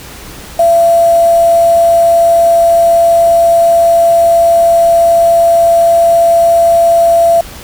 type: tone with quantisation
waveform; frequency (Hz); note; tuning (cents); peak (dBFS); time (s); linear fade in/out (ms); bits
sine; 675; E5; +41; -4; 0.59-7.41; 5; 4
effects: added 60 Hz sine -38 dBFS peak until 7.63 s + pink hiss -30 dBFS RMS until 7.63 s